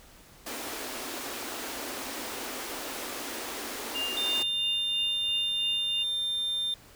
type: high-pass noise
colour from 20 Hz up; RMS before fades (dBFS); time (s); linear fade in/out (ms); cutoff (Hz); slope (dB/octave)
pink; -37; 0.46-4.43; 5; 230; 96
type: tone with tremolo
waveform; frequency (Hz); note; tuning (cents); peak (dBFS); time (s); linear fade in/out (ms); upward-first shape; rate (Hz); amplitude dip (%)
sine; 2808; F7; +9; -28; 3.94-6.04; 20; triangle; 3; 65
type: tone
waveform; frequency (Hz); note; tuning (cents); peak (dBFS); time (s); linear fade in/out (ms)
triangle; 3600; A7; +39; -26; 4.17-6.74; 2
effects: pink hiss -54 dBFS RMS until 6.95 s